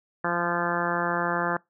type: harmonic tone with a mistuned harmonic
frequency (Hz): 172.9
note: F3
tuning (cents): -17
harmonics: 1 / 2 / 3 / 4 / 5 / 6 / 7 / 8 / 9 / 10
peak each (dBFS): -33 / -33 / -33 / -33 / -33 / -33 / -33 / -33 / -33 / -33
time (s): 0.24-1.57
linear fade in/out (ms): 5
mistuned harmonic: 1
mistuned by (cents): +18
effects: noise-tail reverb RT60 0.2 s tail -24 dB re dry